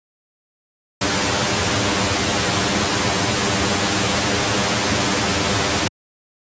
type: noise with comb filter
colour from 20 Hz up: pink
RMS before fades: -18 dBFS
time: 1.01-5.88 s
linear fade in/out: 5 ms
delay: 10 ms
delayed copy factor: +0.95
effects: high-pass 100 Hz 12 dB/octave + resampled to 16000 Hz